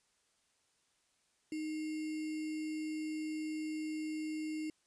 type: tone with sample-and-hold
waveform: sine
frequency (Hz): 310.2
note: D#4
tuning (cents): -5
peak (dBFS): -36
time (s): 1.52-4.7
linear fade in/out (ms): 2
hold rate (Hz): 2450
effects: white hiss -75 dBFS RMS until 4.86 s + resampled to 22050 Hz